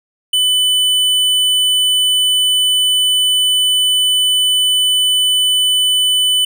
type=tone with hard clipping; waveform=sine; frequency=3000 Hz; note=F#7; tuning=23 cents sharp; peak=-12 dBFS; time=0.33-6.45 s; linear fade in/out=5 ms; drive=12 dB; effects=none